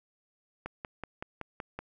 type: click train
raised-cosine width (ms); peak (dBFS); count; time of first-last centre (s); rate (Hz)
0.5; -22; 7; 0.66-1.79; 5.31
effects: none